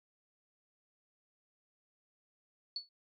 sine tone with exponential decay, 4435 Hz, C#8, in tune, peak -32 dBFS, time 2.76-2.89 s, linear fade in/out 2 ms, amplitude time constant 27 ms, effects MP3 32 kbps

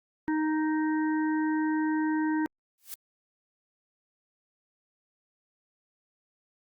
harmonic tone, 311.1 Hz, D#4, in tune, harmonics 1 / 3 / 5 / 6, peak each -25 / -35 / -39 / -41 dBFS, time 0.28-2.46 s, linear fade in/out 0 ms
blue noise with exponential growth, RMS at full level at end -35 dBFS, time 2.78-2.94 s, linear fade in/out 0 ms, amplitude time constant 33 ms
effects Opus 48 kbps

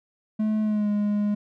triangle tone with pitch glide, 215.3 to 207.1 Hz, A3 to G#3, -37 to -5 cents, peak -19 dBFS, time 0.39-1.35 s, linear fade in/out 10 ms, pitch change -68 cents, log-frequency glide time 0.62-0.89 s, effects none

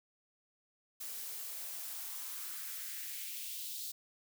blue noise with high-pass filter sweep, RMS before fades -43 dBFS, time 1-3.92 s, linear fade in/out 10 ms, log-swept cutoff 310 to 4200 Hz, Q 2, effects none

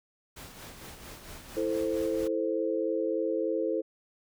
pink noise with tremolo, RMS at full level -44 dBFS, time 0.36-2.28 s, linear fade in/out 10 ms, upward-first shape sine, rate 4.4 Hz, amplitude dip 45%
sine chord, A minor, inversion second, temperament equal, 329.6 / 440 / 523.3 Hz, E4 / A4 / C5, 0 / 0 / 0 cents, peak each -31 dBFS, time 1.56-3.82 s, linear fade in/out 20 ms
effects none

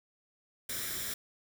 white noise with comb filter, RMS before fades -37 dBFS, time 0.69-1.14 s, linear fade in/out 5 ms, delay 0.55 ms, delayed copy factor +0.65, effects none

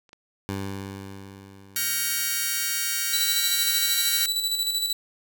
clicks, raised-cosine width 0.2 ms, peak -38 / -28 dBFS, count 2, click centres 0.092 / 0.131 s
15% pulse tone with exponential decay, 97.9 Hz, G2, 2 cents flat, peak -21 dBFS, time 0.49-2.89 s, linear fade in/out 0 ms, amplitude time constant 520 ms
5% pulse chord, G half-diminished seventh, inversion third, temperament just, 1411.2 / 1568 / 1881.6 / 2258 Hz, F6 / G6 / Bb6 / Db7, +18 / 0 / +16 / +31 cents, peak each -20 dBFS, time 1.76-4.26 s, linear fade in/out 2 ms
sawtooth tone with tremolo, 3951 Hz, B7, in tune, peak -19 dBFS, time 3.13-4.93 s, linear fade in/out 5 ms, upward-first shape square, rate 13 Hz, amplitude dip 45%
effects none

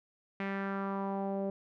sawtooth tone with low-pass filter sweep, 196.2 Hz, G3, 2 cents sharp, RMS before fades -35 dBFS, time 0.4-1.5 s, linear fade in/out 2 ms, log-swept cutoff 2200 to 560 Hz, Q 2.8, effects none

